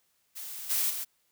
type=noise with level steps; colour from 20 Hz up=blue; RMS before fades=-40 / -28 / -35 dBFS; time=0.35-1.05 s; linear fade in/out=20 ms; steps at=0.69 / 0.89 s; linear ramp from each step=20 ms; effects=white hiss -72 dBFS RMS until 1.31 s